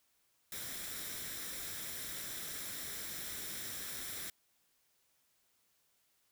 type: noise with comb filter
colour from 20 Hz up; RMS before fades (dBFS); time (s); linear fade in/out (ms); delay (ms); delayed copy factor
white; -43; 0.52-4.3; 2; 0.54; +0.5
effects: white hiss -75 dBFS RMS until 6.31 s